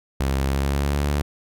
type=tone with pitch glide; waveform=sawtooth; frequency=67.6 to 72.45 Hz; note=C#2 to D2; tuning=-43 to -23 cents; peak=-16 dBFS; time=0.2-1.22 s; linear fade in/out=5 ms; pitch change=+120 cents; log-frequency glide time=0.43-1.08 s; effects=none